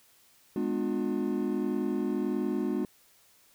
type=chord; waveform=triangle; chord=G# diminished seventh; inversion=none; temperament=just; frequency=207.7 / 249.2 / 299 / 358.8 Hz; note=G#3 / B3 / D4 / F4; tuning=0 / +16 / +31 / +47 cents; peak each=-31 dBFS; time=0.56-2.85 s; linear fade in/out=2 ms; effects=white hiss -62 dBFS RMS until 3.54 s